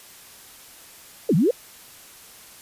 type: exponential two-way sweep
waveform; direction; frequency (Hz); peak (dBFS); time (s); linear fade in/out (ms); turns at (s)
sine; down then up; 535 to 143.9 to 535; -15; 1.29-1.51; 5; 1.35
effects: white hiss -46 dBFS RMS until 2.61 s + resampled to 32000 Hz